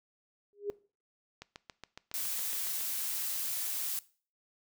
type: tone with exponential growth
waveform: sine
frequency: 408.2 Hz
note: G#4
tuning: 30 cents flat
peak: -28 dBFS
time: 0.53-0.7 s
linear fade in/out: 0 ms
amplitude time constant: 35 ms
type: click train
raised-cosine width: 0.2 ms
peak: -27 dBFS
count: 11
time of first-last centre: 1.42-2.809 s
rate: 7.2 Hz
type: noise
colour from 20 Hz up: blue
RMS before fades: -35 dBFS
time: 2.14-3.99 s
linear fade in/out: 0 ms
effects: noise-tail reverb RT60 0.4 s tail -20 dB re dry